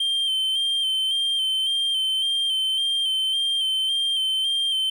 triangle tone with vibrato, 3136 Hz, G7, in tune, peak -19 dBFS, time 0-4.9 s, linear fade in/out 5 ms, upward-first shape square, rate 1.8 Hz, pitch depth 27 cents each way, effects none

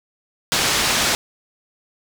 white low-pass noise, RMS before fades -19 dBFS, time 0.52-1.15 s, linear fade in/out 0 ms, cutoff 5700 Hz, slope 12 dB/octave, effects none

